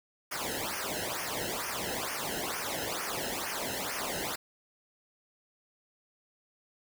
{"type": "noise with flanger", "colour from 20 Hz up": "pink", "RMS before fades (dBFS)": -35, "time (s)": [0.31, 4.36], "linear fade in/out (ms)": 10, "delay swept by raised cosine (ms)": [0.25, 0.88], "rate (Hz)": 2.2, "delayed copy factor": -0.95, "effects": []}